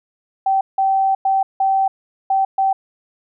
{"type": "tone bursts at uneven times", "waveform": "sine", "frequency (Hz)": 774, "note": "G5", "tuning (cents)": -22, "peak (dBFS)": -13, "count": 6, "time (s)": [[0.46, 0.61], [0.78, 1.15], [1.25, 1.43], [1.6, 1.88], [2.3, 2.45], [2.58, 2.73]], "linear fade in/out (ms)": 5, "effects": []}